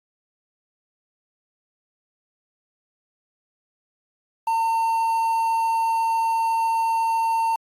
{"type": "tone with quantisation", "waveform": "triangle", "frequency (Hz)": 907, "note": "A#5", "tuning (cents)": -48, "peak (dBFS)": -17, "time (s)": [4.47, 7.56], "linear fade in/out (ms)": 5, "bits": 7, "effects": ["AAC 48 kbps"]}